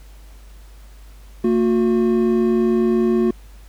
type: tone pair together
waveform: triangle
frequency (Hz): 227.4 / 361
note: A#3 / F#4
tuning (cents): -43 / -43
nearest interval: minor sixth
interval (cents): 800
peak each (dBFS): -15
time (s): 1.44-3.31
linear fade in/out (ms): 5
effects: added 50 Hz sine -39 dBFS peak until 3.68 s + pink hiss -52 dBFS RMS until 3.68 s